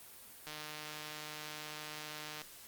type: click train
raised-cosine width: 0.2 ms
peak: -27 dBFS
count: 297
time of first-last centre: 0.47-2.417 s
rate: 152 Hz
effects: white hiss -54 dBFS RMS until 2.67 s + Opus 32 kbps